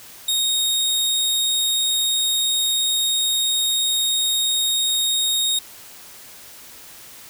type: tone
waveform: sawtooth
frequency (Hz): 3729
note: A#7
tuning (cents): 0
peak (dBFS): -15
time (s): 0.28-5.59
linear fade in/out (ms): 5
effects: white hiss -42 dBFS RMS until 7.29 s